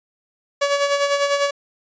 sawtooth tone with tremolo, 567 Hz, C#5, 39 cents sharp, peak -11 dBFS, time 0.61-1.51 s, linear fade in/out 10 ms, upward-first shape sine, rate 10 Hz, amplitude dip 55%, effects resampled to 16000 Hz

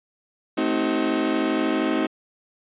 35% pulse chord, A diminished seventh, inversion none, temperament just, 220 / 264 / 316.8 / 380.2 Hz, A3 / C4 / Eb4 / Gb4, 0 / +16 / +31 / +47 cents, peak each -27 / -24 / -22 / -27 dBFS, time 0.57-2.07 s, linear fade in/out 10 ms, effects resampled to 8000 Hz

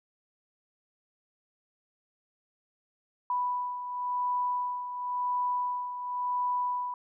sine beating tone pair, 987.8 / 988.74 Hz, B5 / B5, 0 / +2 cents, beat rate 0.94 Hz, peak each -29 / -36 dBFS, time 3.3-6.94 s, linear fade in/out 2 ms, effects none

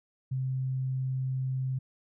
sine tone, 130.81 Hz, C3, in tune, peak -28 dBFS, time 0.31-1.79 s, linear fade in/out 10 ms, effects none

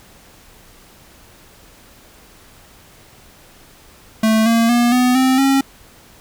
square tone with pitch steps, 220 / 229.5 / 239.4 / 249.7 / 260.4 / 271.6 Hz, A3 / A#3 / A#3 / B3 / C4 / C#4, 0 / -27 / +46 / +19 / -8 / -35 cents, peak -12 dBFS, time 4.23-5.61 s, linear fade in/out 5 ms, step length 230 ms, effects pink hiss -46 dBFS RMS until 6.2 s

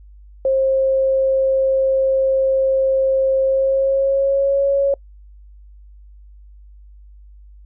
sine tone with pitch glide, 533 to 555 Hz, C5 to C#5, +32 to +2 cents, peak -13 dBFS, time 0.45-4.94 s, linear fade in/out 2 ms, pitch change +70 cents, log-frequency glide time 3.43-4.64 s, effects noise-tail reverb RT60 0.1 s tail -26 dB re dry + added 50 Hz sine -40 dBFS peak until 7.65 s

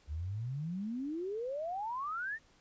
sine exponential sweep, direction up, 70 to 1864.7 Hz, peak -35 dBFS, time 0.07-2.39 s, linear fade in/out 50 ms, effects pink hiss -66 dBFS RMS until 2.6 s + resampled to 16000 Hz

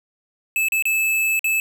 square tone with dropouts, 2613 Hz, E7, 16 cents flat, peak -18 dBFS, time 0.56-1.6 s, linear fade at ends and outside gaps 1 ms, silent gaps 0.685-0.721 / 0.824-0.854 / 1.393-1.443 s, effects none

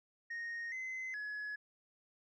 sine tone with pitch steps, 1860 / 2050 / 1692 Hz, A#6 / C7 / G#6, -4 / -36 / +32 cents, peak -37 dBFS, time 0.3-1.56 s, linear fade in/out 10 ms, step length 420 ms, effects tanh soft clip ceiling -38 dBFS

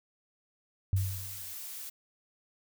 sine tone with exponential decay, 95.8 Hz, G2, 39 cents flat, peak -22 dBFS, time 0.93-1.53 s, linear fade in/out 0 ms, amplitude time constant 130 ms
blue noise, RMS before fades -42 dBFS, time 0.96-1.9 s, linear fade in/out 10 ms
effects none

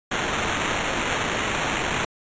white noise with sample-and-hold, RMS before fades -25 dBFS, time 0.11-2.05 s, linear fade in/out 5 ms, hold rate 4900 Hz, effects resampled to 16000 Hz

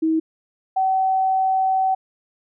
sine tone pair in turn, 320 / 761.1 Hz, D#4 / F#5, +49 / +49 cents, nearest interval octave + minor third, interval 1500 cents, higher second, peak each -16 dBFS, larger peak neither, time 0.02-0.2 / 0.76-1.95 s, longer second, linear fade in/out 10 ms, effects none

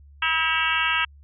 harmonic tone with a mistuned harmonic, 321.9 Hz, E4, 41 cents flat, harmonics 3 / 4 / 5 / 6 / 7 / 8 / 9 / 10, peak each -30 / -27 / -26 / -31 / -29 / -26 / -30 / -31 dBFS, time 0.22-1.05 s, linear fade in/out 5 ms, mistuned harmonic 8, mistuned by +75 cents, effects added 71 Hz sine -46 dBFS peak until 1.23 s

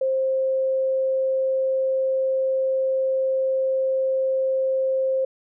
sine tone, 528 Hz, C5, 16 cents sharp, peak -19 dBFS, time 0.01-5.25 s, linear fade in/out 5 ms, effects none

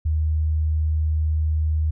sine tone, 77.78 Hz, D#2, in tune, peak -18 dBFS, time 0.05-1.91 s, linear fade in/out 10 ms, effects none

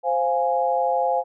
sine chord, F minor, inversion second, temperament equal, 523.3 / 698.5 / 830.6 Hz, C5 / F5 / Ab5, 0 / 0 / 0 cents, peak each -23 / -23 / -23 dBFS, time 0.03-1.24 s, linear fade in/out 50 ms, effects none

